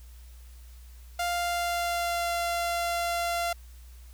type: tone with pitch glide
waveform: sawtooth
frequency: 698.5 to 688.5 Hz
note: F5 to F5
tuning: 0 to -25 cents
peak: -23 dBFS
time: 1.19-3.53 s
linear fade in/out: 5 ms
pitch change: -25 cents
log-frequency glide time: 1.29-2.32 s
effects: added 60 Hz sine -45 dBFS peak until 4.13 s + white hiss -59 dBFS RMS until 4.13 s